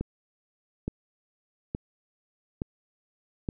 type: click train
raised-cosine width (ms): 3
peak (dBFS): -17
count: 5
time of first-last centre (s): 0.01-3.488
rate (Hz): 1.15
effects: none